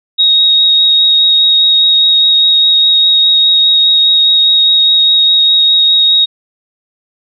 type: tone with vibrato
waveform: sine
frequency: 3765 Hz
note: A#7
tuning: 16 cents sharp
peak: -5 dBFS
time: 0.18-6.26 s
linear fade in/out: 20 ms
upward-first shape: sine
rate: 4.9 Hz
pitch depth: 9 cents each way
effects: none